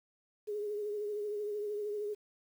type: tone with vibrato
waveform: sine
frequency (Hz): 416.8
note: G#4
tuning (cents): +6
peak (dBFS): -34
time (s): 0.47-2.15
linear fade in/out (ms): 20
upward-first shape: triangle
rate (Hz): 13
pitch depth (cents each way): 46
effects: 10-bit